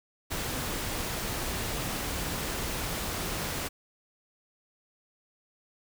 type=noise; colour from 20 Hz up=pink; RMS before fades=-33 dBFS; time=0.3-3.69 s; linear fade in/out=20 ms; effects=none